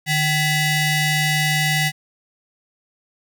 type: ring-modulated tone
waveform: sawtooth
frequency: 919 Hz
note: A#5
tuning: 25 cents flat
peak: -10 dBFS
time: 0.06-1.92 s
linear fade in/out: 50 ms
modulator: 1070 Hz
effects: none